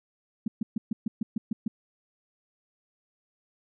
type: tone bursts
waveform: sine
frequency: 220 Hz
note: A3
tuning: in tune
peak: -23 dBFS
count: 9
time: 0.46-1.68 s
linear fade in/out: 5 ms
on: 20 ms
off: 130 ms
effects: none